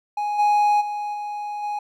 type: tone with level steps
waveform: triangle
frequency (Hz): 831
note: G#5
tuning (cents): +1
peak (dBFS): -20 / -13 / -23 / -25 / -22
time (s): 0.17-1.79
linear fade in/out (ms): 5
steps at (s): 0.38 / 0.8 / 1.13 / 1.62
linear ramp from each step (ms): 20
effects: none